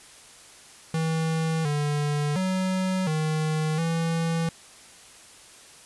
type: tone with pitch steps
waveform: square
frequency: 161.2 / 147 / 187.1 / 155.9 / 165.2 Hz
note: E3 / D3 / F#3 / D#3 / E3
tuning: -38 / +2 / +20 / +4 / +4 cents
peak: -24 dBFS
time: 0.94-4.49 s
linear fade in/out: 2 ms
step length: 710 ms
effects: white hiss -49 dBFS RMS until 5.85 s + resampled to 24000 Hz